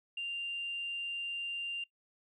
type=tone; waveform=sine; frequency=2788 Hz; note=F7; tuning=4 cents flat; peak=-34 dBFS; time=0.17-1.84 s; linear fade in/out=5 ms; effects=noise-tail reverb RT60 0.1 s tail -23 dB re dry + tanh soft clip ceiling -30 dBFS